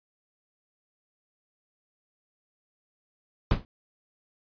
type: noise with exponential decay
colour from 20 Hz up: brown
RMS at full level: -17 dBFS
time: 3.51-3.65 s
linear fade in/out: 1 ms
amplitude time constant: 30 ms
effects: resampled to 11025 Hz